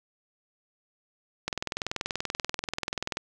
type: click train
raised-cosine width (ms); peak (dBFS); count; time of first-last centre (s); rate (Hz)
0.2; -12; 36; 1.48-3.171; 20.7
effects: none